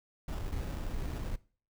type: noise with sample-and-hold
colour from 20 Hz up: brown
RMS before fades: -36 dBFS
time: 0.28-1.36 s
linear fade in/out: 5 ms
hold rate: 2100 Hz
effects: noise-tail reverb RT60 0.4 s tail -20 dB re dry